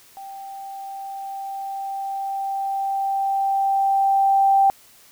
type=tone with level ramp; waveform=sine; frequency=784 Hz; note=G5; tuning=in tune; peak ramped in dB=-34 to -12 dBFS; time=0.17-4.7 s; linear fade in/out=0 ms; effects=white hiss -51 dBFS RMS until 5.11 s